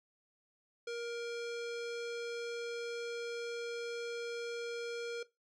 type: tone with low-pass filter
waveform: square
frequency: 470.5 Hz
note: A#4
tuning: 16 cents sharp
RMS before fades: -40 dBFS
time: 0.87-5.23 s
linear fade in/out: 5 ms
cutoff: 5400 Hz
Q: 1.5
effects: noise-tail reverb RT60 0.2 s tail -18 dB re dry